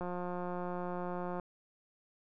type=click train; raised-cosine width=1 ms; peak=-26 dBFS; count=248; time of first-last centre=0.01-1.398 s; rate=178 Hz; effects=none